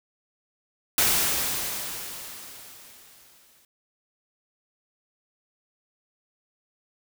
white noise with exponential decay, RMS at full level -20 dBFS, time 0.98-3.65 s, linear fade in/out 2 ms, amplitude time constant 580 ms, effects none

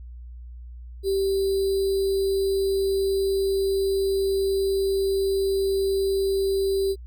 sine tone with sample-and-hold, 389.3 Hz, G4, 12 cents flat, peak -20 dBFS, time 1.03-6.96 s, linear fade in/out 50 ms, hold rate 4410 Hz, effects added 60 Hz sine -37 dBFS peak until 7.06 s

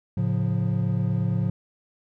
triangle chord, A augmented, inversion none, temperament equal with one note detuned, 110 / 138.59 / 177.15 Hz, A2 / C#3 / E#3, 0 / 0 / +25 cents, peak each -23 / -25 / -24 dBFS, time 0.17-1.5 s, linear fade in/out 5 ms, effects none

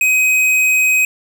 triangle tone with hard clipping, 2520 Hz, D#7, 21 cents sharp, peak -12 dBFS, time 0.01-1.05 s, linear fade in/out 2 ms, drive 15 dB, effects none

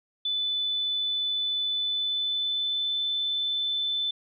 sine tone with pitch glide, 3497 to 3521 Hz, A7 to A7, -11 to 0 cents, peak -25 dBFS, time 0.25-4.11 s, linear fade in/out 5 ms, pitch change +11 cents, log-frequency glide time 1.7-3.01 s, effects none

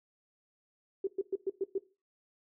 sine tone bursts, 386.5 Hz, G4, 24 cents flat, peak -28 dBFS, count 6, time 1.04-1.782 s, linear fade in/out 5 ms, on 32 ms, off 110 ms, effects noise-tail reverb RT60 0.3 s tail -18 dB re dry

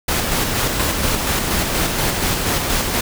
pink noise with tremolo, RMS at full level -18 dBFS, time 0.08-3.01 s, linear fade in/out 5 ms, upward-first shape square, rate 4.2 Hz, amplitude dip 30%, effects none

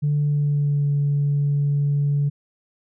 sine tone with pitch glide, 146.83 to 143.56 Hz, D3 to D3, 0 to -39 cents, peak -16 dBFS, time 0.02-2.3 s, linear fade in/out 20 ms, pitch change -39 cents, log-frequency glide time 0.21-0.88 s, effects tanh soft clip ceiling -14 dBFS

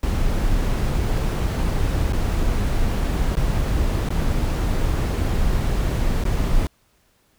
brown noise with dropouts, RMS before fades -20 dBFS, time 0.03-6.67 s, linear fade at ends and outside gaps 1 ms, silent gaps 2.124-2.132 / 3.354-3.369 / 4.089-4.104 / 6.239-6.252 s, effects pink hiss -62 dBFS RMS until 7.38 s

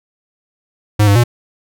square tone with pitch steps, 104.9 / 100.7 / 119.9 Hz, G#2 / G2 / A#2, +18 / +47 / +49 cents, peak -8 dBFS, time 0.99-1.239 s, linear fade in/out 10 ms, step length 83 ms, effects none

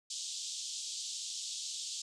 white band-pass noise, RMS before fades -41 dBFS, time 0.1-2.02 s, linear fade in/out 5 ms, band 3200 to 7900 Hz, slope 48 dB/octave, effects none

